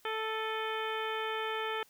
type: harmonic tone with a mistuned harmonic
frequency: 440 Hz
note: A4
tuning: in tune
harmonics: 1 / 2 / 3 / 4 / 5 / 6 / 7 / 8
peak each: -37 / -39 / -39 / -41 / -45 / -46 / -43 / -49 dBFS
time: 0.05-1.83 s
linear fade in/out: 2 ms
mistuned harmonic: 6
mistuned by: -100 cents
effects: white hiss -64 dBFS RMS until 1.89 s